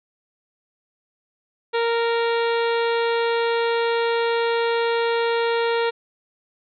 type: harmonic tone with a mistuned harmonic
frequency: 464.5 Hz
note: A#4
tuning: 6 cents flat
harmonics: 1 / 2 / 3 / 4 / 5 / 6 / 7 / 8 / 9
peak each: -20 / -26 / -30 / -32 / -34 / -36 / -37 / -38 / -39 dBFS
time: 1.73-5.91 s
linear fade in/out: 20 ms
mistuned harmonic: 7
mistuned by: +43 cents
effects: none